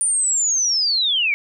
sine linear sweep, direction down, 9300 to 2201 Hz, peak -16 dBFS, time 0.01-1.34 s, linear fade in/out 0 ms, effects none

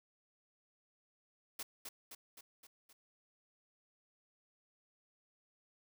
white noise with echo, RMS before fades -43 dBFS, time 1.59-1.63 s, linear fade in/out 5 ms, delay 260 ms, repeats 5, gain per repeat -4 dB, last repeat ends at 2.93 s, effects none

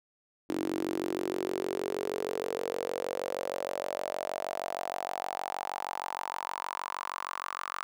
sawtooth tone with high-pass filter sweep, 46.4 Hz, F#1, 6 cents sharp, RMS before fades -35 dBFS, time 0.49-7.83 s, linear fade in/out 0 ms, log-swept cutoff 310 to 1200 Hz, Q 5.7, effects none

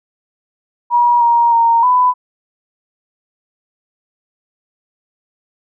sine tone with pitch steps, 959 / 941 / 926 / 998 Hz, A#5 / A#5 / A#5 / B5, +49 / +16 / -12 / +18 cents, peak -8 dBFS, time 0.9-2.14 s, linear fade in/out 50 ms, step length 310 ms, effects none

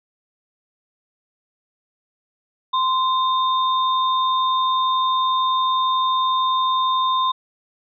sine tone pair together, 1038 / 3647 Hz, C6 / A#7, -14 / -39 cents, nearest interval octave + minor seventh, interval 2175 cents, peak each -17 / -25 dBFS, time 2.73-7.32 s, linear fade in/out 10 ms, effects none

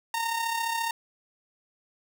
sawtooth tone with amplitude modulation, 919 Hz, A#5, 25 cents flat, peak -21 dBFS, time 0.14-0.91 s, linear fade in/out 2 ms, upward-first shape sine, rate 34.5 Hz, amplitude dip 50%, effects none

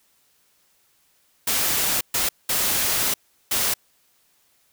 white noise bursts at uneven times, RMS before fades -22 dBFS, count 4, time 1.47-2.01 / 2.14-2.29 / 2.49-3.14 / 3.51-3.74 s, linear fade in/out 5 ms, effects white hiss -63 dBFS RMS until 4.72 s

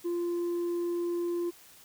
sine tone with tanh clipping, 346.3 Hz, F4, 15 cents flat, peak -29 dBFS, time 0.04-1.51 s, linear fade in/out 20 ms, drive 2 dB, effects white hiss -55 dBFS RMS until 1.84 s

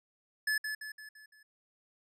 square tone with echo, 1725 Hz, A6, 35 cents flat, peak -29 dBFS, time 0.47-0.58 s, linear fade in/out 5 ms, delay 170 ms, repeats 5, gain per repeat -6 dB, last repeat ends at 1.43 s, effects resampled to 32000 Hz

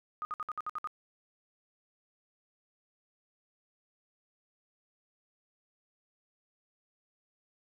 sine tone bursts, 1237 Hz, D#6, 10 cents flat, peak -33 dBFS, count 8, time 0.22-0.873 s, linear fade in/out 0 ms, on 30 ms, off 59 ms, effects none

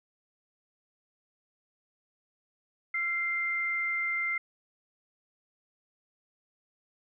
sine tone pair together, 1363.1 / 2093 Hz, F6 / C7, -42 / 0 cents, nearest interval perfect fifth, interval 742 cents, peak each -38 / -28 dBFS, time 2.94-4.38 s, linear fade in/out 5 ms, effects none

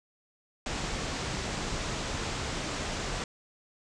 pink low-pass noise, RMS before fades -34 dBFS, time 0.66-3.24 s, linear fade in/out 2 ms, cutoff 7900 Hz, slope 48 dB/octave, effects none

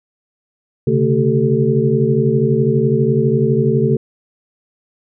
sine tone cluster, 131.3 / 143.4 / 223 / 383.9 / 439.4 Hz, C3 / D3 / A3 / G4 / A4, +6 / -41 / +23 / -36 / -2 cents, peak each -18 dBFS, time 0.87-3.97 s, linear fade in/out 5 ms, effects none

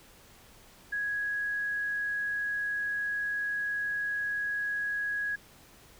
sine tone, 1663 Hz, G#6, 2 cents sharp, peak -29 dBFS, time 0.92-5.36 s, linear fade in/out 10 ms, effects pink hiss -56 dBFS RMS until 5.99 s

